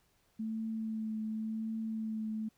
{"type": "tone with vibrato", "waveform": "sine", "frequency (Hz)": 220, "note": "A3", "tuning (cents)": 0, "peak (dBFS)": -34, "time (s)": [0.39, 2.49], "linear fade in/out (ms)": 10, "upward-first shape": "triangle", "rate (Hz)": 0.91, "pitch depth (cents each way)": 21, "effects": ["pink hiss -72 dBFS RMS until 2.57 s"]}